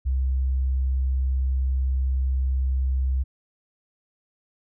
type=tone; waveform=sine; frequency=65.41 Hz; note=C2; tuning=in tune; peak=-20 dBFS; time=0.05-3.24 s; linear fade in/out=20 ms; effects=none